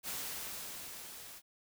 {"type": "noise with level ramp", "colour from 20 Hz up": "white", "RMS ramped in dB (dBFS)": [-39, -51], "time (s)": [0.03, 1.42], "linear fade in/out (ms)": 50, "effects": []}